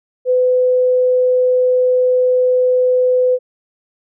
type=tone; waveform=sine; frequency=504 Hz; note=B4; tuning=35 cents sharp; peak=-10 dBFS; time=0.25-3.39 s; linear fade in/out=50 ms; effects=none